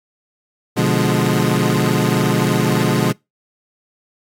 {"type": "chord", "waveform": "25% pulse", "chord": "B diminished seventh", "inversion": "none", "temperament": "equal", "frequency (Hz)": [123.47, 146.83, 174.61, 207.7], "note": ["B2", "D3", "F3", "Ab3"], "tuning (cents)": [0, 0, 0, 0], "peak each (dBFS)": -16, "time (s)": [0.76, 3.13], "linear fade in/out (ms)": 20, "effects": ["noise-tail reverb RT60 0.2 s tail -24 dB re dry", "AAC 64 kbps"]}